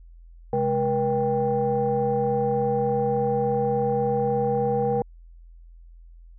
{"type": "tone cluster", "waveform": "sine", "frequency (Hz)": [131.6, 208.2, 479.2, 790], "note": ["C3", "G#3", "A#4", "G5"], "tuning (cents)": [10, 5, 48, 13], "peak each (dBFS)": [-29, -29, -22, -26], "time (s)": [0.53, 5.02], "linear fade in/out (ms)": 2, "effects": ["tanh soft clip ceiling -12 dBFS", "added 42 Hz sine -44 dBFS peak until 6.38 s"]}